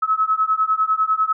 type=beating tone pair; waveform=sine; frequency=1286 / 1296 Hz; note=E6 / E6; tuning=-43 / -30 cents; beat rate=10 Hz; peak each=-19 dBFS; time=0.02-1.33 s; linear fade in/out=10 ms; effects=none